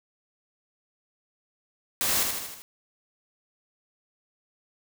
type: noise with echo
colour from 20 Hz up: white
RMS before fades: -26 dBFS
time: 2.01-2.23 s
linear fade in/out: 0 ms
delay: 78 ms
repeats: 5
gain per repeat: -4 dB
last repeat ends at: 2.62 s
effects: none